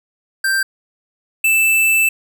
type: tone pair in turn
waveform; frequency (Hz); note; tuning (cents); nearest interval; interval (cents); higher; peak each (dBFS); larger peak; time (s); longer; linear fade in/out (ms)
square; 1573 / 2645; G6 / E7; +6 / +5; major sixth; 899; second; -15 / -12; second; 0.44-0.63 / 1.44-2.09; second; 5
effects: none